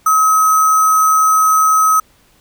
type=tone with sample-and-hold; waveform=sine; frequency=1276 Hz; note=D#6; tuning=43 cents sharp; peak=-8 dBFS; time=0.06-2 s; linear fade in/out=5 ms; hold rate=7350 Hz; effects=pink hiss -52 dBFS RMS until 2.4 s